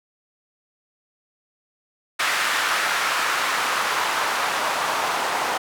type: noise with band-pass filter sweep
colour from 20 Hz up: white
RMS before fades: -23 dBFS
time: 2.19-5.58 s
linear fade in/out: 10 ms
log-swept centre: 1500 to 860 Hz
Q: 1.4
effects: none